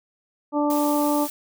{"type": "harmonic tone", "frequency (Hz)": 293.7, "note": "D4", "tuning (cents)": 0, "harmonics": [1, 2, 3, 4], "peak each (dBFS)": [-21, -25, -26, -31], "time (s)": [0.52, 1.28], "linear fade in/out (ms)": 50}
{"type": "noise", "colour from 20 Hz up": "blue", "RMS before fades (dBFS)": -33, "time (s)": [0.7, 1.3], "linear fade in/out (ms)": 2}
{"effects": []}